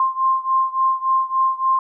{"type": "beating tone pair", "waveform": "sine", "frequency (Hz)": [1053, 1056.5], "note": ["C6", "C6"], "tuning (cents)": [11, 16], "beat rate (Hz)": 3.5, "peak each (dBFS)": [-18, -20], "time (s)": [0, 1.79], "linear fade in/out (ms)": 2, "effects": []}